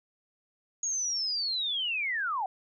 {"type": "linear sweep", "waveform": "sine", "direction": "down", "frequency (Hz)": [6700, 721], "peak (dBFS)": -28, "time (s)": [0.83, 2.46], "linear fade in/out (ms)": 2, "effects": []}